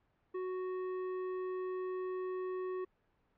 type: tone with tanh clipping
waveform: sine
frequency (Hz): 370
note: F#4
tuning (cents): 0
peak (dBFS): -38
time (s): 0.34-2.85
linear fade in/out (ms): 10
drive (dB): 13
effects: pink hiss -75 dBFS RMS until 3.37 s + low-pass 2000 Hz 12 dB/octave